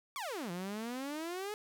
sawtooth exponential two-way sweep, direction down then up, 1184 to 169.6 to 429.9 Hz, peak -34 dBFS, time 0.16-1.54 s, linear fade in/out 0 ms, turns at 0.51 s, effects none

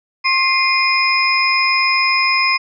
sine tone cluster, 1068 / 2093 / 2452 / 5100 Hz, C6 / C7 / D#7 / D#8, +35 / 0 / -26 / +42 cents, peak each -18 dBFS, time 0.24-2.58 s, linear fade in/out 20 ms, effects none

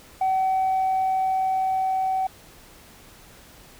sine tone with level ramp, 759 Hz, F#5, 44 cents sharp, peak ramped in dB -17 to -20 dBFS, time 0.21-2.27 s, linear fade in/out 5 ms, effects tanh soft clip ceiling -17 dBFS + pink hiss -49 dBFS RMS until 3.79 s

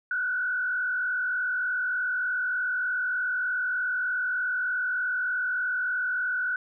sine tone with frequency modulation, 1480 Hz, F#6, in tune, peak -25 dBFS, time 0.11-6.56 s, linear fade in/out 2 ms, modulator 43.3 Hz, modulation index 1, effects none

